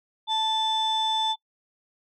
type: tone pair together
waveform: sine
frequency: 880 / 3520 Hz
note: A5 / A7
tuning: 0 / 0 cents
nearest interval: 2 octaves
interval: 2400 cents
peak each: -23 dBFS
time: 0.27-1.36 s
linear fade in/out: 50 ms
effects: noise-tail reverb RT60 0.1 s tail -26 dB re dry + tanh soft clip ceiling -19 dBFS